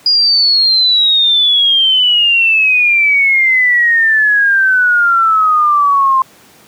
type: exponential sweep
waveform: sine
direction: down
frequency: 4900 to 1046.5 Hz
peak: -7 dBFS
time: 0.06-6.22 s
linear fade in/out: 2 ms
effects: pink hiss -43 dBFS RMS until 6.67 s + high-pass 150 Hz 12 dB/octave